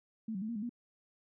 sine tone with pitch steps, 221.7 / 188.7 / 217 / 234.4 / 206.7 / 239.2 Hz, A3 / F#3 / A3 / A#3 / G#3 / A#3, +13 / +34 / -24 / +10 / -8 / +45 cents, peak -35 dBFS, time 0.28-0.694 s, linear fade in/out 5 ms, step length 69 ms, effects none

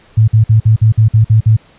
sine tone bursts, 110 Hz, A2, in tune, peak -4 dBFS, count 9, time 0.17-1.568 s, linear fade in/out 10 ms, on 110 ms, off 51 ms, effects pink hiss -46 dBFS RMS until 1.78 s + resampled to 8000 Hz

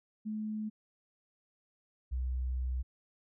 sine tone pair in turn, 214.9 / 63.34 Hz, A3 / B1, -41 / +44 cents, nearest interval octave + major sixth, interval 2115 cents, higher first, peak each -34 / -31 dBFS, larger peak second, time 0.25-0.7 / 2.11-2.83 s, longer second, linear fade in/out 20 ms, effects none

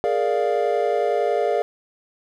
triangle chord, Bb dominant seventh, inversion third, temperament equal, 415.3 / 466.2 / 587.3 / 698.5 Hz, Ab4 / Bb4 / D5 / F5, 0 / 0 / 0 / 0 cents, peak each -22 dBFS, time 0.04-1.62 s, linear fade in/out 0 ms, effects none

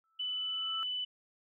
sine tone with exponential growth, 1318.5 Hz, E6, in tune, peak -36 dBFS, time 0.04-0.83 s, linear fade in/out 0 ms, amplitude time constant 170 ms
sine tone, 2992 Hz, F#7, 19 cents sharp, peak -33 dBFS, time 0.19-1.05 s, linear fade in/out 10 ms
effects none

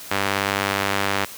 sawtooth tone with band-pass filter, 99 Hz, G2, 18 cents sharp, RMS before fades -23 dBFS, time 0.11-1.25 s, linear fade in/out 5 ms, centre 2000 Hz, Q 0.66, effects white hiss -38 dBFS RMS until 1.37 s + high-pass 60 Hz 12 dB/octave

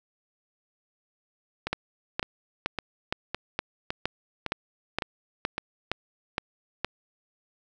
two click trains, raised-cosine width 0.3 ms, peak -10 / -13 dBFS, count 12 / 8, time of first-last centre 1.73-6.846 / 1.67-5.581 s, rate 2.15 / 1.79 Hz, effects none

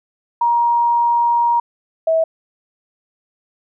sine tone pair in turn, 945 / 647.8 Hz, A#5 / E5, +23 / -30 cents, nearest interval perfect fifth, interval 653 cents, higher first, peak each -12 dBFS, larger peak neither, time 0.41-1.6 / 2.07-2.24 s, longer first, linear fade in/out 5 ms, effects none

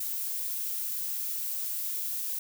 violet noise, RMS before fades -33 dBFS, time 0-2.39 s, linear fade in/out 5 ms, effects none

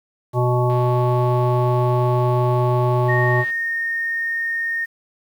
harmonic tone, 123.47 Hz, B2, in tune, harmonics 1 / 3 / 5 / 7 / 9, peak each -17 / -22 / -24 / -25 / -27 dBFS, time 0.33-3.45 s, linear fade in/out 50 ms
click train, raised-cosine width 0.3 ms, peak -25 dBFS, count 371, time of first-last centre 0.7-3.503 s, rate 132 Hz
sine tone with pitch glide, 1853 to 1839.1 Hz, A#6 to A#6, -11 to -24 cents, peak -20 dBFS, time 3.08-4.86 s, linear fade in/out 20 ms, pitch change -13 cents, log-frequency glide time 3.21-3.74 s
effects 8-bit

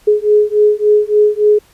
sine beating tone pair, 418.4 / 421.9 Hz, G#4 / G#4, +13 / +27 cents, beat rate 3.5 Hz, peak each -11 dBFS, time 0.07-1.59 s, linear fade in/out 10 ms, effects pink hiss -49 dBFS RMS until 1.73 s + resampled to 32000 Hz

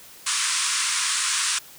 white band-pass noise, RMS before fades -24 dBFS, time 0.26-1.59 s, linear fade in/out 10 ms, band 980 to 9700 Hz, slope 96 dB/octave, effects white hiss -46 dBFS RMS until 1.78 s

